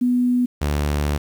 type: tone pair in turn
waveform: sine / sawtooth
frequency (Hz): 246.9 / 73.4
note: B3 / D2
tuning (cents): 0 / 0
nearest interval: octave + major sixth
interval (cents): 2100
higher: first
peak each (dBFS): -15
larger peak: neither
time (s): 0.01-0.46 / 0.61-1.18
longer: second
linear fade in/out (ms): 10
effects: 8-bit